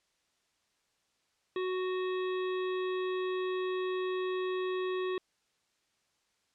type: harmonic tone with a mistuned harmonic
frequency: 370 Hz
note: F#4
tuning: in tune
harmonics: 1 / 3 / 5 / 7 / 9 / 10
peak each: -31 / -41 / -45 / -48 / -50 / -51 dBFS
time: 1.56-5.18 s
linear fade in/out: 2 ms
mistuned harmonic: 10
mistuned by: +45 cents
effects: white hiss -75 dBFS RMS until 6.54 s + low-pass 7000 Hz 12 dB/octave